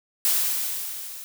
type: noise with level ramp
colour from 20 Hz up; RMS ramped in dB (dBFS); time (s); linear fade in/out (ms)
blue; -20 to -39; 0.25-1.24; 0
effects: none